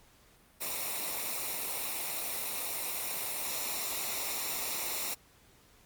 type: noise with comb filter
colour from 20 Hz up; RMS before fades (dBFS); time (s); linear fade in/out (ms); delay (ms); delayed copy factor
white; -35; 0.6-5.15; 20; 0.63; -0.6
effects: pink hiss -62 dBFS RMS until 5.85 s + Opus 48 kbps